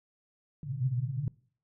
pink band-pass noise, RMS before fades -32 dBFS, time 0.63-1.28 s, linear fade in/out 2 ms, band 120 to 140 Hz, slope 96 dB/octave, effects noise-tail reverb RT60 0.5 s tail -23 dB re dry

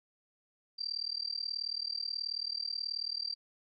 sine tone with amplitude modulation, 4699 Hz, D8, in tune, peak -30 dBFS, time 0.78-3.35 s, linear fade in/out 20 ms, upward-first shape sine, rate 38.5 Hz, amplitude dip 100%, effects none

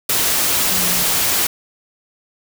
sine tone in noise, 180.6 Hz, F#3, 42 cents flat, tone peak -28 dBFS, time 0.71-1.03 s, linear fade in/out 5 ms, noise white, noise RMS -17 dBFS, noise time 0.09-1.47 s, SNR -14 dB, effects none

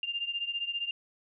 sine beating tone pair, 2794 / 2809 Hz, F7 / F7, 0 / +9 cents, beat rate 15 Hz, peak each -33 / -36 dBFS, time 0.03-0.91 s, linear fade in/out 2 ms, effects none

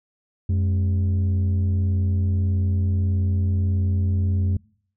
sine tone pair together, 90.81 / 210.8 Hz, F#2 / G#3, -32 / +26 cents, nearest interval octave + minor third, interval 1458 cents, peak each -16 / -26 dBFS, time 0.49-4.57 s, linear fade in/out 5 ms, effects noise-tail reverb RT60 0.6 s tail -26 dB re dry + tanh soft clip ceiling -16 dBFS

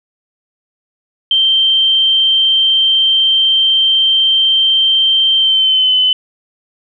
sine tone with pitch glide, 3136 to 3029 Hz, G7 to F#7, 0 to +40 cents, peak -8 dBFS, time 1.31-6.13 s, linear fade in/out 2 ms, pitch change -60 cents, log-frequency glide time 5.37-5.95 s, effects none

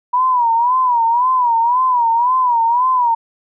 sine tone with vibrato, 970 Hz, B5, 31 cents flat, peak -11 dBFS, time 0.13-3.15 s, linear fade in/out 10 ms, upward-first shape sine, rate 1.9 Hz, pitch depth 110 cents each way, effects none

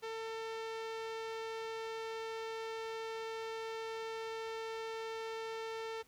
sawtooth tone with low-pass filter, 448.1 Hz, A4, 32 cents sharp, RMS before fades -42 dBFS, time 0.02-6.03 s, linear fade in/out 20 ms, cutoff 4700 Hz, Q 0.81, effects pink hiss -67 dBFS RMS until 6.07 s + high-pass 60 Hz 12 dB/octave

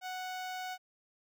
sawtooth tone with notch filter, 740 Hz, F#5, in tune, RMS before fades -40 dBFS, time 0.01-0.78 s, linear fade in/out 50 ms, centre 10000 Hz, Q 1.3, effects none

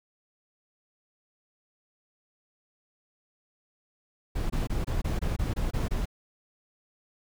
brown noise bursts, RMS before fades -28 dBFS, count 10, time 4.35-6.057 s, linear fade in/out 10 ms, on 150 ms, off 23 ms, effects none

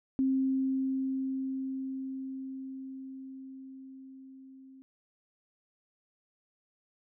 sine tone with level ramp, 265.3 Hz, C4, 24 cents sharp, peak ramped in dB -24 to -50 dBFS, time 0.19-4.82 s, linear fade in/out 0 ms, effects none

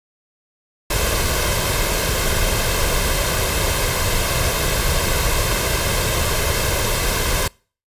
pink noise with comb filter, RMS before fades -19 dBFS, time 0.9-7.48 s, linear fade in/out 5 ms, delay 1.9 ms, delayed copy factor +0.55, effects noise-tail reverb RT60 0.4 s tail -26 dB re dry + resampled to 32000 Hz

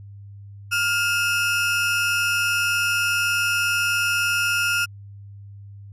35% pulse tone pair together, 1408.1 / 2602 Hz, F6 / E7, +14 / -23 cents, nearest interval major seventh, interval 1063 cents, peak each -19 / -23 dBFS, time 0.71-4.86 s, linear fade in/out 20 ms, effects added 100 Hz sine -38 dBFS peak until 5.92 s + resampled to 32000 Hz

